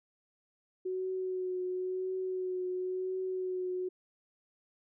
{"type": "tone with vibrato", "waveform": "sine", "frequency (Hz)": 370, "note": "F#4", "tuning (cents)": 0, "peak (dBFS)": -32, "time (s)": [0.85, 3.89], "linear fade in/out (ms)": 10, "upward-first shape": "triangle", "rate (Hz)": 0.96, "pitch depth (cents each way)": 24, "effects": []}